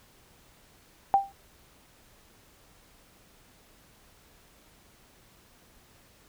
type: tone with exponential decay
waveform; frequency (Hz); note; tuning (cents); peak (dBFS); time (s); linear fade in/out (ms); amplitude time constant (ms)
sine; 789; G5; +11; -14; 1.14-1.32; 0; 39
effects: pink hiss -59 dBFS RMS until 6.28 s